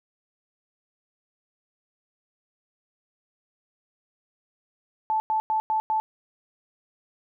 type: tone bursts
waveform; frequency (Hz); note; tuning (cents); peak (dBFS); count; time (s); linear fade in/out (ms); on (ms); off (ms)
sine; 873; A5; -14; -21; 5; 5.1-6; 0; 100; 100
effects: none